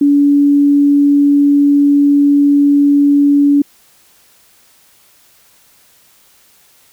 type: tone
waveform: sine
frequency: 285.7 Hz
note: D4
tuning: 48 cents flat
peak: -6 dBFS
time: 0.01-3.62 s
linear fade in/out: 5 ms
effects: white hiss -49 dBFS RMS until 6.92 s